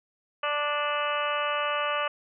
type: harmonic tone with a mistuned harmonic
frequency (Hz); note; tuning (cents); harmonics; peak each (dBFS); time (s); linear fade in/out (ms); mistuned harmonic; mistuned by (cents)
293.7; D4; 0; 2 / 3 / 4 / 5 / 6 / 7 / 8 / 9 / 10; -31 / -37 / -29 / -35 / -39 / -40 / -43 / -35 / -36; 0.43-2.08; 5; 9; -19
effects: none